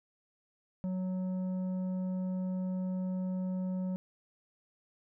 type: tone with tanh clipping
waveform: sine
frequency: 185 Hz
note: F#3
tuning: in tune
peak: -33 dBFS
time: 0.84-3.96 s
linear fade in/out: 0 ms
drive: 8 dB
effects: none